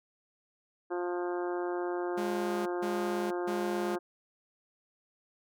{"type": "harmonic tone", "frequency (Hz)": 176.8, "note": "F3", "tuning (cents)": 22, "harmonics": [2, 3, 4, 5, 6, 7, 8, 9], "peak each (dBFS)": [-32, -41, -40, -43, -46, -47, -49, -48], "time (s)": [0.9, 3.99], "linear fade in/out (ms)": 20}
{"type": "tone bursts", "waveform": "sawtooth", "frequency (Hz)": 206, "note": "G#3", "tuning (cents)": -14, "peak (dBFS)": -31, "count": 3, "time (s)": [2.17, 3.96], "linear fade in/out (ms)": 10, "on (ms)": 490, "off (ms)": 160}
{"effects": []}